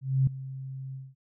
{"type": "tone with ADSR envelope", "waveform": "sine", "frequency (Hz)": 133.2, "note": "C3", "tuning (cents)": 31, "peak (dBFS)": -18, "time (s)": [0.01, 1.15], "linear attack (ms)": 260, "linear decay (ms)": 4, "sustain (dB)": -17, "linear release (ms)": 210, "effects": []}